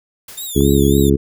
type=noise with exponential decay; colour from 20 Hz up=white; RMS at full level=-33 dBFS; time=0.28-0.79 s; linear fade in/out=5 ms; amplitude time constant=110 ms
type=tone with vibrato; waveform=5% pulse; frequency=3600 Hz; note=A7; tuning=39 cents sharp; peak=-18 dBFS; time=0.37-1.1 s; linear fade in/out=10 ms; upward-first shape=triangle; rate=3.6 Hz; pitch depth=140 cents each way
type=harmonic tone; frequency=69.5 Hz; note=C#2; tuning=5 cents sharp; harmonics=1 / 2 / 3 / 4 / 5 / 6; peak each=-17 / -17 / -17 / -17 / -17 / -17 dBFS; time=0.55-1.17 s; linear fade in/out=20 ms
type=click; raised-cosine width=1 ms; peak=-23 dBFS; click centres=0.607 s
effects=none